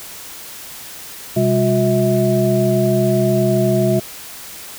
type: tone cluster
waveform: sine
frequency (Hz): 127.3 / 199.7 / 359.9 / 647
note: C3 / G3 / F#4 / E5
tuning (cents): -47 / +32 / -48 / -32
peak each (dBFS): -18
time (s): 1.36-4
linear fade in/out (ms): 10
effects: white hiss -34 dBFS RMS until 4.78 s